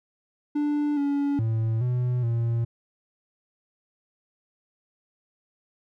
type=tone with pitch steps; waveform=triangle; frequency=294.2 / 283.7 / 112.1 / 124.1 / 116.4 Hz; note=D4 / C#4 / A2 / B2 / A#2; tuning=+3 / +40 / +33 / +9 / -2 cents; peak=-20 dBFS; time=0.55-2.65 s; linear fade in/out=10 ms; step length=420 ms; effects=none